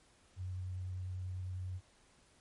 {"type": "tone with vibrato", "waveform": "sine", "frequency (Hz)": 92, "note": "F#2", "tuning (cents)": -9, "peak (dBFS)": -38, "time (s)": [0.36, 1.81], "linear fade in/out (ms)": 50, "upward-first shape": "square", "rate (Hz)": 10, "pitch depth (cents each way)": 10, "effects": ["pink hiss -67 dBFS RMS until 2.4 s", "MP3 48 kbps"]}